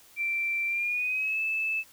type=tone with pitch glide; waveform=sine; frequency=2349 to 2621 Hz; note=D7 to E7; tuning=0 to -11 cents; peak=-26 dBFS; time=0.16-1.84 s; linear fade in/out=50 ms; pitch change=+189 cents; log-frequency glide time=0.67-1.41 s; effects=white hiss -56 dBFS RMS until 1.92 s